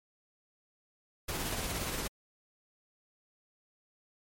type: noise with tremolo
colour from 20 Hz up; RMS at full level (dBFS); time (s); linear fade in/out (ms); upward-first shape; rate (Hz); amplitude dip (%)
pink; -34; 1.28-2.08; 10; triangle; 17; 35
effects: MP3 64 kbps